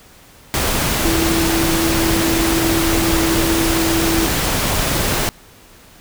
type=tone in noise; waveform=sine; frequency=329.6 Hz; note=E4; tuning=in tune; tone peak=-17 dBFS; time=1.05-4.26 s; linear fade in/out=0 ms; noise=pink; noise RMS=-18 dBFS; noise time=0.54-5.29 s; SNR=-2 dB; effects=pink hiss -45 dBFS RMS until 6 s